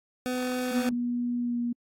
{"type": "tone", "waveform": "25% pulse", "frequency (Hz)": 251.6, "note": "B3", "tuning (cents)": 32, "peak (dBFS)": -24, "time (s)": [0.26, 0.89], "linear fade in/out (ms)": 0}
{"type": "tone with pitch glide", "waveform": "sine", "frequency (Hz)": [242.2, 239.1], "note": ["B3", "A#3"], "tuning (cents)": [-34, 44], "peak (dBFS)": -26, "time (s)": [0.71, 1.73], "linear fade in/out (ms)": 10, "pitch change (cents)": -22, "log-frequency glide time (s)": [1.39, 1.58]}
{"effects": ["AAC 48 kbps"]}